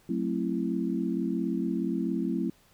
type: chord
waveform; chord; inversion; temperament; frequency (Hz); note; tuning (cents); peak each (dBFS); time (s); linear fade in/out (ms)
sine; F# half-diminished seventh; none; just; 185 / 222 / 266.4 / 333; F#3 / A3 / C4 / E4; 0 / +16 / +31 / +18; -32; 0.09-2.5; 5
effects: pink hiss -62 dBFS RMS until 2.73 s